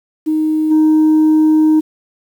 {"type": "tone with level steps", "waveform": "sine", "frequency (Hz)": 311.1, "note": "D#4", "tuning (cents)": 0, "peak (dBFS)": [-11, -5], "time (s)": [0.26, 1.81], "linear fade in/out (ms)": 20, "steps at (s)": 0.7, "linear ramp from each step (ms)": 20, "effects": ["tanh soft clip ceiling -6 dBFS", "7-bit"]}